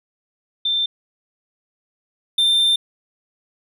sine / triangle tone pair in turn, 3570 / 3585 Hz, A7 / A7, +24 / +32 cents, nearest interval unison, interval 8 cents, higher second, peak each -17 / -12 dBFS, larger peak second, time 0.65-0.86 / 2.38-2.76 s, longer second, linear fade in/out 5 ms, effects none

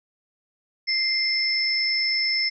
sine tone pair together, 2093 / 5268 Hz, C7 / E8, 0 / -2 cents, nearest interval octave + major third, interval 1598 cents, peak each -25 / -22 dBFS, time 0.87-2.5 s, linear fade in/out 20 ms, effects none

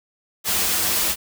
white noise with comb filter, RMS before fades -21 dBFS, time 0.44-1.16 s, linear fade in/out 50 ms, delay 7.3 ms, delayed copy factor -0.85, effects none

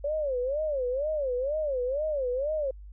sine tone with vibrato, 554.4 Hz, C#5, in tune, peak -26 dBFS, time 0.04-2.71 s, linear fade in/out 5 ms, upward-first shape sine, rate 2.1 Hz, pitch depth 210 cents each way, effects added 50 Hz sine -42 dBFS peak until 2.92 s

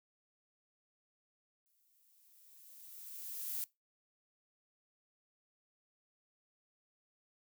violet noise with exponential growth, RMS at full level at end -38 dBFS, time 1.66-3.64 s, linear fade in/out 0 ms, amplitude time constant 430 ms, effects noise-tail reverb RT60 0.2 s tail -21 dB re dry

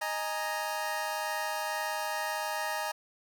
25% pulse chord, D# suspended fourth, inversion none, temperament equal, 622.3 / 830.6 / 932.3 Hz, D#5 / G#5 / A#5, 0 / 0 / 0 cents, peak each -33 / -32 / -32 dBFS, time 0.01-2.92 s, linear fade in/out 10 ms, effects none

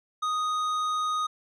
sine tone with tanh clipping, 1244.5 Hz, D#6, in tune, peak -27 dBFS, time 0.22-1.27 s, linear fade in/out 10 ms, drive 11 dB, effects none

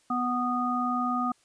harmonic tone, 246.9 Hz, B3, in tune, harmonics 1 / 3 / 5, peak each -29 / -32 / -28 dBFS, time 0.1-1.32 s, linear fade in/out 5 ms, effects white hiss -65 dBFS RMS until 1.44 s + resampled to 22050 Hz

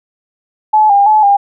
sine tone with vibrato, 830.6 Hz, G#5, in tune, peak -5 dBFS, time 0.73-1.37 s, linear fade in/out 10 ms, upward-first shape square, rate 3 Hz, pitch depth 57 cents each way, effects none

